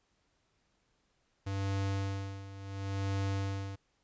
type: tone with tremolo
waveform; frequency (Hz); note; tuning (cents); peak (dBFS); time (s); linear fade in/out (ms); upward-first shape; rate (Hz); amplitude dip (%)
square; 98; G2; 0; -31; 1.46-3.76; 10; sine; 0.71; 80
effects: pink hiss -75 dBFS RMS until 4.03 s + resampled to 16000 Hz